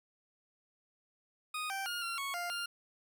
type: tone with pitch steps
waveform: 20% pulse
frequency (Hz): 1242 / 780 / 1422 / 1374 / 1106 / 700 / 1401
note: D#6 / G5 / F6 / F6 / C#6 / F5 / F6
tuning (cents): -3 / -9 / +31 / -29 / -4 / +4 / +5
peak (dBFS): -31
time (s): 1.54-2.66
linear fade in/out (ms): 5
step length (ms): 160
effects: none